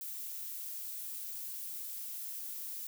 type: noise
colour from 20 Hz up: violet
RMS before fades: -42 dBFS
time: 0.01-2.87 s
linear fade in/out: 2 ms
effects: none